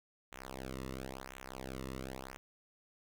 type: tone with flanger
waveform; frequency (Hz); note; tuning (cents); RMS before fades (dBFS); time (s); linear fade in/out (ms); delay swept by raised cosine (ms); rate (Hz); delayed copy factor
sawtooth; 65.41; C2; 0; -45; 0.32-2.37; 0; 0.2 to 1.3; 0.96; -0.95
effects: none